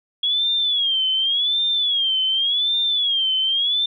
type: tone with vibrato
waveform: sine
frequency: 3322 Hz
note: G#7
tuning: in tune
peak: -17 dBFS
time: 0.23-3.86 s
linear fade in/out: 5 ms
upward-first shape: sine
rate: 0.88 Hz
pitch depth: 140 cents each way
effects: none